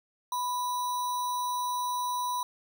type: tone with sample-and-hold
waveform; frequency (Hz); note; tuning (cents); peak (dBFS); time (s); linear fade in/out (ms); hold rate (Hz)
sine; 990; B5; +4; -28; 0.32-2.43; 2; 4900
effects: none